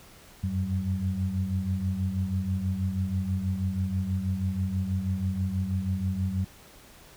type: tone cluster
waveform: sine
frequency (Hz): 90 / 96.2 / 190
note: F#2 / G2 / F#3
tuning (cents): -47 / -32 / +46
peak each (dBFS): -30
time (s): 0.43-6.45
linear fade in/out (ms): 10
effects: pink hiss -52 dBFS RMS until 7.16 s